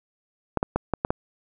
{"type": "clicks", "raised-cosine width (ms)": 1, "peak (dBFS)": -8, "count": 6, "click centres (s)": [0.573, 0.629, 0.76, 0.937, 1.049, 1.105], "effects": []}